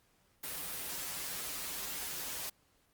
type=noise with comb filter; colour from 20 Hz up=white; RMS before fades=-40 dBFS; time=0.43-2.5 s; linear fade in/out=10 ms; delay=9 ms; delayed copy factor=-1; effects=pink hiss -71 dBFS RMS until 2.93 s + Opus 48 kbps